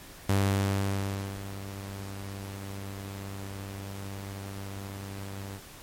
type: tone with ADSR envelope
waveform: sawtooth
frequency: 98.4 Hz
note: G2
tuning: 7 cents sharp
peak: -18 dBFS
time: 0.29-5.61 s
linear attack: 5 ms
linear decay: 1100 ms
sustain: -15 dB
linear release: 65 ms
effects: pink hiss -48 dBFS RMS until 5.82 s + MP3 64 kbps